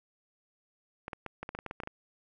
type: clicks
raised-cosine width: 0.5 ms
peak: -23 dBFS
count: 12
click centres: 1.081 / 1.132 / 1.263 / 1.43 / 1.491 / 1.55 / 1.589 / 1.663 / 1.711 / 1.802 / 1.835 / 1.874 s
effects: none